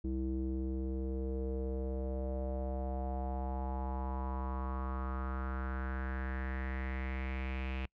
square tone with low-pass filter sweep, 65.41 Hz, C2, in tune, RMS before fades -37 dBFS, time 0.04-7.86 s, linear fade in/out 5 ms, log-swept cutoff 310 to 2600 Hz, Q 4.7, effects noise-tail reverb RT60 0.1 s tail -26 dB re dry

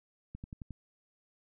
click train, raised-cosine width 5 ms, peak -30 dBFS, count 5, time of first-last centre 0.35-0.707 s, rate 11.2 Hz, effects none

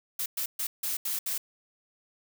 blue noise bursts at uneven times, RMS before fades -31 dBFS, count 6, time 0.19-0.26 / 0.37-0.46 / 0.59-0.67 / 0.83-0.97 / 1.05-1.19 / 1.26-1.38 s, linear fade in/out 5 ms, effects none

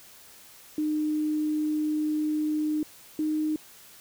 sine tone pair in turn, 305 / 308 Hz, D#4 / D#4, -34 / -17 cents, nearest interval unison, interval 17 cents, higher second, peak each -24 dBFS, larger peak neither, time 0.78-2.83 / 3.19-3.56 s, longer first, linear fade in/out 2 ms, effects white hiss -51 dBFS RMS until 4 s

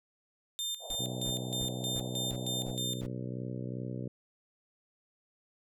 sawtooth tone with tremolo, 3600 Hz, A7, 39 cents sharp, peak -30 dBFS, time 0.59-3.01 s, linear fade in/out 0 ms, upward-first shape square, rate 3.2 Hz, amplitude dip 75%
pink band-pass noise, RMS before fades -48 dBFS, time 0.79-2.79 s, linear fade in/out 50 ms, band 520 to 750 Hz, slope 48 dB/octave
brown noise bursts, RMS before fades -43 dBFS, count 7, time 0.9-3.064 s, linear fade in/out 2 ms, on 52 ms, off 300 ms
harmonic tone, 62.6 Hz, B1, 24 cents sharp, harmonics 2 / 3 / 4 / 5 / 6 / 7 / 8 / 9, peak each -38 / -42 / -44 / -46 / -48 / -49 / -50 / -51 dBFS, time 0.99-4.08 s, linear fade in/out 5 ms
effects none

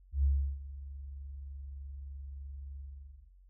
sine tone with ADSR envelope, 69.3 Hz, C#2, in tune, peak -23 dBFS, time 0.12-3.32 s, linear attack 120 ms, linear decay 340 ms, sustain -18 dB, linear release 530 ms, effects added 46 Hz sine -56 dBFS peak until 3.49 s

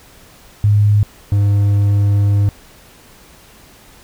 sine / triangle tone pair in turn, 103.83 / 101.34 Hz, G#2 / G#2, 0 / -42 cents, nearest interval unison, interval 42 cents, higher first, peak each -8 dBFS, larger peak neither, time 0.64-1.03 / 1.32-2.49 s, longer second, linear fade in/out 0 ms, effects pink hiss -44 dBFS RMS until 4.03 s

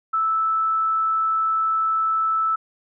sine tone, 1314 Hz, E6, 6 cents flat, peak -18 dBFS, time 0.13-2.56 s, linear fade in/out 10 ms, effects none

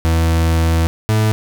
40% pulse tone pair in turn, 82 / 108.46 Hz, E2 / A2, -9 / -24 cents, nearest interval perfect fourth, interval 485 cents, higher second, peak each -11 dBFS, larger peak neither, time 0.05-0.87 / 1.09-1.32 s, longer first, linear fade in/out 0 ms, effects none

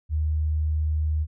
sine tone, 77.1 Hz, D#2, 15 cents flat, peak -21 dBFS, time 0.09-1.27 s, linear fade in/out 50 ms, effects none

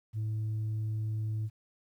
sine tone, 108.7 Hz, A2, 21 cents flat, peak -28 dBFS, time 0.13-1.5 s, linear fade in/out 50 ms, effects tanh soft clip ceiling -29 dBFS + 11-bit

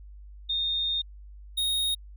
sine / square tone pair in turn, 3667 / 3731 Hz, A#7 / A#7, -29 / +1 cents, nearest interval unison, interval 30 cents, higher second, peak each -25 dBFS, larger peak neither, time 0.49-1.02 / 1.57-1.95 s, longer first, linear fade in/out 10 ms, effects added 50 Hz sine -43 dBFS peak until 2.16 s

